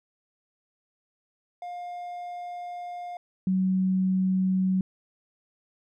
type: tone pair in turn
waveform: triangle / sine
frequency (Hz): 708 / 187.52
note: F5 / F#3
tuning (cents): +23 / +23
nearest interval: octave + major seventh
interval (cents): 2300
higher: first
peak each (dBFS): -32 / -21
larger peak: second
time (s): 1.62-3.17 / 3.47-4.81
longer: first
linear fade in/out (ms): 2
effects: none